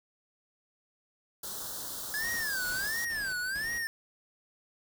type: band-stop noise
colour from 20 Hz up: white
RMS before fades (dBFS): -39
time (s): 1.43-3.05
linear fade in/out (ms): 5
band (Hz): 1600 to 3400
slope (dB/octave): 48
type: tone with vibrato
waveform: square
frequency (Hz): 1661.2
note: G#6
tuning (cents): 0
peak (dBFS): -32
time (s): 2.14-3.87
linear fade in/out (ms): 0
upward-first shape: sine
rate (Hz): 1.4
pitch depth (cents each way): 220
type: noise with tremolo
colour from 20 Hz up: pink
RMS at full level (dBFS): -47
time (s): 2.19-3.87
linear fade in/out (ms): 50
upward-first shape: square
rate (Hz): 2.2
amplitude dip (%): 60
effects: none